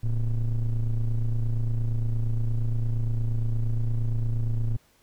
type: ring-modulated tone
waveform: triangle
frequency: 63.9 Hz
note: C2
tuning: 40 cents flat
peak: -17 dBFS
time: 0.03-4.77 s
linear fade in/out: 10 ms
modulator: 49.6 Hz
effects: pink hiss -62 dBFS RMS until 5.02 s